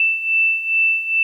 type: beating tone pair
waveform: sine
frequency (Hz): 2656 / 2658.4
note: E7 / E7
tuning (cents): +12 / +14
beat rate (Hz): 2.4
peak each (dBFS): -21 / -16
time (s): 0-1.23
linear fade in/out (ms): 2
effects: 9-bit